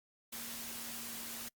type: tone in noise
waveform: sine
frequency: 233.1 Hz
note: A#3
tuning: in tune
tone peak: -53 dBFS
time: 0.32-1.49 s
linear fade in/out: 10 ms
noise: white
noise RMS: -44 dBFS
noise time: 0.32-1.49 s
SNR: -12 dB
effects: noise-tail reverb RT60 0.1 s tail -26 dB re dry + Opus 48 kbps